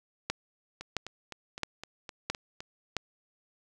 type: two click trains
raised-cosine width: 0.2 ms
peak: -23 / -12 dBFS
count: 8 / 5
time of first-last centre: 0.81-2.605 / 0.3-2.967 s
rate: 3.9 / 1.5 Hz
effects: none

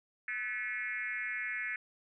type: tone with frequency modulation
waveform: sine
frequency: 1952 Hz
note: B6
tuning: 21 cents flat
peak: -34 dBFS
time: 0.28-1.76 s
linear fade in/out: 2 ms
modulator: 221 Hz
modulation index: 1.7
effects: none

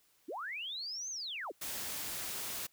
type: linear two-way sweep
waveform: sine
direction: up then down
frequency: 242.3 to 6470 to 242.3 Hz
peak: -38 dBFS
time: 0.28-1.52 s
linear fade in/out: 10 ms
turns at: 1.1 s
type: noise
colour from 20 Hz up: white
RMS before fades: -40 dBFS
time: 1.61-2.67 s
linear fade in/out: 10 ms
effects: white hiss -70 dBFS RMS until 2.72 s

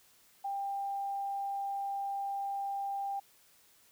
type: tone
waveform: sine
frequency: 794 Hz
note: G5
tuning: 22 cents sharp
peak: -33 dBFS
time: 0.44-3.2 s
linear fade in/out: 10 ms
effects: white hiss -64 dBFS RMS until 3.91 s

